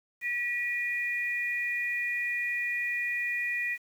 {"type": "tone pair together", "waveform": "sine", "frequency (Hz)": [1933.1, 2437], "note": ["B6", "D#7"], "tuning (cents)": [-38, -37], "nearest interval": "major third", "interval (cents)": 401, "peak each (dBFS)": [-30, -32], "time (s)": [0.21, 3.78], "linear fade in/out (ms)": 50, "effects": ["9-bit"]}